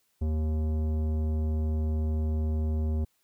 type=tone with tanh clipping; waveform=sine; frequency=77.78 Hz; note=D#2; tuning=in tune; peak=-27 dBFS; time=0.21-3.05 s; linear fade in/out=10 ms; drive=14 dB; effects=white hiss -72 dBFS RMS until 3.23 s